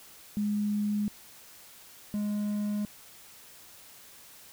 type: tone pair in turn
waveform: sine / triangle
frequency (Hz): 207.7 / 207.7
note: G#3 / G#3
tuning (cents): 0 / 0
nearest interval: unison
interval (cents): 0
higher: neither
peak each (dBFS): -26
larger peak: neither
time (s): 0.37-1.08 / 2.14-2.85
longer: neither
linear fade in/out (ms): 0
effects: white hiss -52 dBFS RMS until 4.52 s